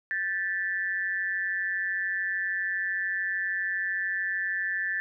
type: tone with amplitude modulation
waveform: sine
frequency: 1760 Hz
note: A6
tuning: in tune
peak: -23 dBFS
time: 0.11-5 s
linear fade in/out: 0 ms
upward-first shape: sine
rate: 187 Hz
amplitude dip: 80%
effects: none